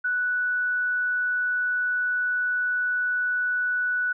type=tone; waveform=sine; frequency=1480 Hz; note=F#6; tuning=in tune; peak=-22 dBFS; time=0.04-4.13 s; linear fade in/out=10 ms; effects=none